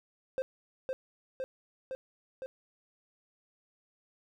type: tone with echo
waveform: triangle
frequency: 523.3 Hz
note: C5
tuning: in tune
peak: -27 dBFS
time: 0.38-0.42 s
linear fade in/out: 0 ms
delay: 510 ms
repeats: 4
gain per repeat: -2 dB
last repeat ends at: 2.46 s
effects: none